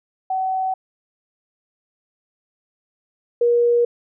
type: tone pair in turn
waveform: sine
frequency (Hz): 756 / 476.3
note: F#5 / A#4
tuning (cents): +37 / +37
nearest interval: minor sixth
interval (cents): 800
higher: first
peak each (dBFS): -19 / -13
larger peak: second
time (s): 0.3-0.74 / 3.41-3.85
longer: neither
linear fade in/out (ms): 5
effects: none